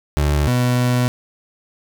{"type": "tone pair in turn", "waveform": "30% pulse", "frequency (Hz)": [73.3, 123.85], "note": ["D2", "B2"], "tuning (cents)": [-3, 5], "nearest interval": "major sixth", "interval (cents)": 908, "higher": "second", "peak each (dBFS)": -12, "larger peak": "neither", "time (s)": [[0.17, 0.48], [0.48, 1.08]], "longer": "second", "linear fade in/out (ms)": 0, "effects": []}